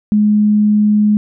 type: tone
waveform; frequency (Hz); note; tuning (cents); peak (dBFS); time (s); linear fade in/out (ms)
sine; 210; G#3; +19; -8; 0.12-1.17; 0
effects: none